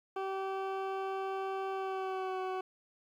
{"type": "tone with pitch glide", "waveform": "20% pulse", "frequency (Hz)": [385.3, 374.3], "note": ["G4", "F#4"], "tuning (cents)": [-30, 20], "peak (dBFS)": -29, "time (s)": [0.16, 2.61], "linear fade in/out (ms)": 5, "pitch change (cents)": -50, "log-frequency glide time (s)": [1.72, 2.39], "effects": ["low-pass 2000 Hz 12 dB/octave", "11-bit"]}